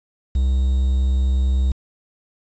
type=tone with quantisation; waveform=triangle; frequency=65.41 Hz; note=C2; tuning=in tune; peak=-13 dBFS; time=0.35-1.72 s; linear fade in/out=5 ms; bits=7; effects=resampled to 16000 Hz